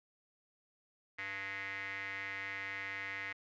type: tone with band-pass filter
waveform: square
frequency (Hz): 97.9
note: G2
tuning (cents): -2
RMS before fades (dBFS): -42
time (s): 1.18-3.33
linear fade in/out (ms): 10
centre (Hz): 2000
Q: 7.2
effects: resampled to 16000 Hz